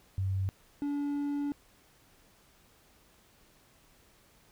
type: tone pair in turn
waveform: sine / triangle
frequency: 95.8 / 287.1 Hz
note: G2 / D4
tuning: -39 / -39 cents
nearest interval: octave + perfect fifth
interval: 1900 cents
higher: second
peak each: -28 dBFS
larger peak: neither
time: 0.18-0.49 / 0.82-1.52 s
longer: second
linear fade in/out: 0 ms
effects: pink hiss -63 dBFS RMS until 4.51 s